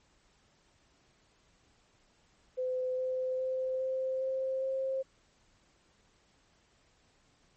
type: tone with pitch steps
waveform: sine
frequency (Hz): 510 / 514.1 / 518.3 / 522.5 / 526.8 / 531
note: C5 / C5 / C5 / C5 / C5 / C5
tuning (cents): -44 / -31 / -16 / -2 / +12 / +25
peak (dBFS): -30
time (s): 2.57-5.03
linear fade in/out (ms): 20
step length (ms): 410
effects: pink hiss -68 dBFS RMS until 7.56 s + MP3 32 kbps